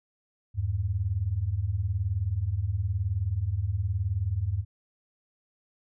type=beating tone pair; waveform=sine; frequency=82.41 / 101.41 Hz; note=E2 / G#2; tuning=0 / -41 cents; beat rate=19 Hz; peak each=-30 / -27 dBFS; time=0.54-4.65 s; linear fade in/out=50 ms; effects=none